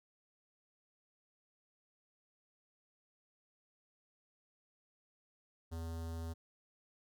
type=tone with notch filter; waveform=square; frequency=82.41 Hz; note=E2; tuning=in tune; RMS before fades=-42 dBFS; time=5.71-6.34 s; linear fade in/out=20 ms; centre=2300 Hz; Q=1; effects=none